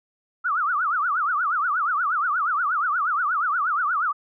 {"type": "tone with vibrato", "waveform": "sine", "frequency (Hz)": 1300, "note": "E6", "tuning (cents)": -24, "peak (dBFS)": -20, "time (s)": [0.44, 4.13], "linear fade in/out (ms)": 20, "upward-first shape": "triangle", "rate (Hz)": 8.4, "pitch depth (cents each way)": 270, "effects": []}